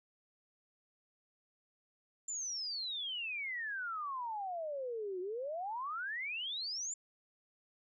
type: exponential two-way sweep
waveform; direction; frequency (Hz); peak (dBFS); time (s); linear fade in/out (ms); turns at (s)
sine; down then up; 7310 to 355.1 to 7310; -37; 2.28-6.94; 5; 5.2
effects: none